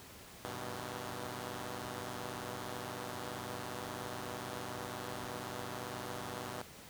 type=chord; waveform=5% pulse; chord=G augmented; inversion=none; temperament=equal; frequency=98 / 123.47 / 155.56 Hz; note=G2 / B2 / D#3; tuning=0 / 0 / 0 cents; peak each=-34 / -32 / -38 dBFS; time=0.45-6.62 s; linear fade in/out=0 ms; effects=pink hiss -53 dBFS RMS until 6.89 s + high-pass 60 Hz 12 dB/octave